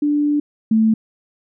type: tone pair in turn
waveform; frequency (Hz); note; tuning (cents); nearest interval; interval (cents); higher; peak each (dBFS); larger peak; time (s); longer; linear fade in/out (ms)
sine; 293.7 / 220.7; D4 / A3; 0 / +5; perfect fourth; 495; first; -14 / -11; second; 0.02-0.4 / 0.71-0.94; first; 5
effects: none